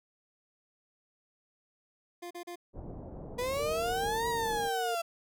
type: tone bursts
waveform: 25% pulse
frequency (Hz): 349.2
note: F4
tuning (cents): 0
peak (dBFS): -36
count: 3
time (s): 2.22-2.558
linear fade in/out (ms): 10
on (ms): 88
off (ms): 37
type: low-pass noise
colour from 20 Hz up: pink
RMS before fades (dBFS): -43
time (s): 2.73-4.7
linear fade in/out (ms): 50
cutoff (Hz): 720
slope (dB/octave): 24
type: exponential two-way sweep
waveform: 35% pulse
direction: up then down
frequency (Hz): 483.7 to 967 to 667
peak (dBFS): -29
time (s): 3.38-5.02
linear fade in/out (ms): 10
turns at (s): 4.28
type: tone with vibrato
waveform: sine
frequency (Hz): 460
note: A#4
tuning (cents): -23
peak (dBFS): -34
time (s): 3.59-4.95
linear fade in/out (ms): 5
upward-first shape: sine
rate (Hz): 1.2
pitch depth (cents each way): 14
effects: none